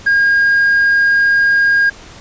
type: tone with tanh clipping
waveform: triangle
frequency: 1623 Hz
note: G#6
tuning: 40 cents flat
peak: -9 dBFS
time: 0.06-1.9 s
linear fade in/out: 10 ms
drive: 6 dB
effects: pink hiss -37 dBFS RMS until 2.2 s + resampled to 16000 Hz